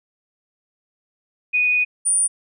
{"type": "tone pair in turn", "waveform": "sine", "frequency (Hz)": [2478, 9356], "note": ["D#7", "D9"], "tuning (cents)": [-8, -8], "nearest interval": "octave + major seventh", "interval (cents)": 2300, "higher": "second", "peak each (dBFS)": [-15, -15], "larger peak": "neither", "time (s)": [[1.53, 1.85], [2.05, 2.28]], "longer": "first", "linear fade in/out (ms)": 20, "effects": []}